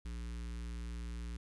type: tone with notch filter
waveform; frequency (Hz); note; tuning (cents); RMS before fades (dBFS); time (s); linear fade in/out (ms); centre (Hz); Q
square; 58.27; A#1; 0; -42; 0.05-1.37; 5; 660; 0.64
effects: resampled to 24000 Hz + 12-bit